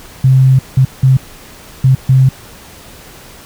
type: tone bursts at uneven times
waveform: sine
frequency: 131.6 Hz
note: C3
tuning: 10 cents sharp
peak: -4 dBFS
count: 5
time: 0.24-0.59 / 0.77-0.85 / 1.03-1.17 / 1.84-1.95 / 2.09-2.29 s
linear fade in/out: 5 ms
effects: pink hiss -36 dBFS RMS until 3.45 s